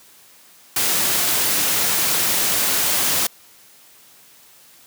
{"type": "noise", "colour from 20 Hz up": "white", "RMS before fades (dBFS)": -19, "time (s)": [0.76, 3.27], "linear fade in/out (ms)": 5, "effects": ["white hiss -49 dBFS RMS until 4.86 s", "high-pass 100 Hz 12 dB/octave"]}